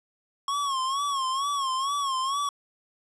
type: tone with vibrato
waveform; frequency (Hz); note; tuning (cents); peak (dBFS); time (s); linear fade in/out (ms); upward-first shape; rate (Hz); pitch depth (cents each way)
square; 1093; C#6; -25; -26; 0.48-2.49; 2; sine; 2.2; 90
effects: resampled to 22050 Hz + 9-bit